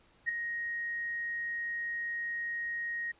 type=tone with ADSR envelope; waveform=sine; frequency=1875 Hz; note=A#6; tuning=10 cents sharp; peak=-25 dBFS; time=0.26-3.12 s; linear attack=29 ms; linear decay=6 ms; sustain=-8 dB; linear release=10 ms; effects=pink hiss -65 dBFS RMS until 3.19 s + resampled to 8000 Hz